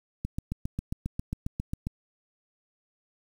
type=click train; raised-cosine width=5 ms; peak=-18 dBFS; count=13; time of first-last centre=0.25-1.869 s; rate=7.41 Hz; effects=8-bit